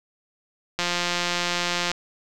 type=click train; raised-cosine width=0.2 ms; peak=-7 dBFS; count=198; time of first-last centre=0.79-1.916 s; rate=175 Hz; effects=none